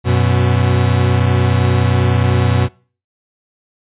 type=tone pair together; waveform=40% pulse; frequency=92.5 / 122.3 Hz; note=F#2 / B2; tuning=0 / -16 cents; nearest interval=perfect fourth; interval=484 cents; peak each=-13 / -13 dBFS; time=0.04-2.69 s; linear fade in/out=50 ms; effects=noise-tail reverb RT60 0.4 s tail -23 dB re dry + resampled to 8000 Hz